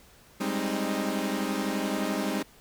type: chord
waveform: sawtooth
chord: Ab major seventh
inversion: third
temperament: equal with one note detuned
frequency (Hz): 196 / 207.7 / 264.5 / 311.1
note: G3 / Ab3 / C4 / Eb4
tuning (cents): 0 / 0 / +19 / 0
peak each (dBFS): -29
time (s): 0.4-2.43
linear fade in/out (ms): 10
effects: pink hiss -56 dBFS RMS until 2.6 s